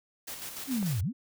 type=noise with tremolo; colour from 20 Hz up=white; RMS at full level=-39 dBFS; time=0.27-1.01 s; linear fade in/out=10 ms; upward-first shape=square; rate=6.8 Hz; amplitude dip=40%
type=linear two-way sweep; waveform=sine; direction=down then up; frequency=284.3 to 82.41 to 284.3 Hz; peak=-27 dBFS; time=0.67-1.13 s; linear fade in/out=50 ms; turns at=1.02 s
type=click; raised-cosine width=1 ms; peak=-27 dBFS; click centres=0.828 s
effects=none